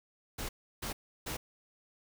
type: noise bursts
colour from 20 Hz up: pink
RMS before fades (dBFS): -38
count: 3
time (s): 0.38-1.37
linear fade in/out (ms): 10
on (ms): 110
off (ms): 330
effects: none